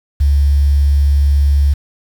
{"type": "tone with quantisation", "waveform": "sine", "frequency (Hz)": 70.8, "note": "C#2", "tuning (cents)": 37, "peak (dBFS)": -8, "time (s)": [0.2, 1.74], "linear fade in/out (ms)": 10, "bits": 6, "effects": []}